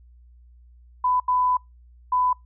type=tone bursts at uneven times; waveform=sine; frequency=1000 Hz; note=B5; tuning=21 cents sharp; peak=-18 dBFS; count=3; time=1.04-1.2 / 1.28-1.57 / 2.12-2.33 s; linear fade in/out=5 ms; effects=noise-tail reverb RT60 0.2 s tail -26 dB re dry + added 60 Hz sine -48 dBFS peak until 2.45 s